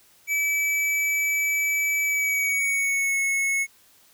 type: tone with pitch glide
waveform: square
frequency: 2300 to 2192 Hz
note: D7 to C#7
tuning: -37 to -20 cents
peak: -22 dBFS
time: 0.27-3.67 s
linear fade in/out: 50 ms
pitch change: -83 cents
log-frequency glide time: 2.04-3.18 s
effects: white hiss -57 dBFS RMS until 4.13 s